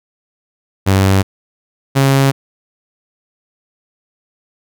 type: tone pair in turn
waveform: sawtooth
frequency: 96.5 / 136.47 Hz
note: G2 / C#3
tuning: -27 / -27 cents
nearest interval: tritone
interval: 600 cents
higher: second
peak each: -5 dBFS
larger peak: neither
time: 0.86-1.23 / 1.95-2.32 s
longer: neither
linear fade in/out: 20 ms
effects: none